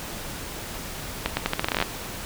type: accelerating click train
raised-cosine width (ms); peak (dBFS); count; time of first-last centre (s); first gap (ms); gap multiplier
0.3; -6; 14; 1.26-1.825; 110; 0.82
effects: pink hiss -35 dBFS RMS until 2.25 s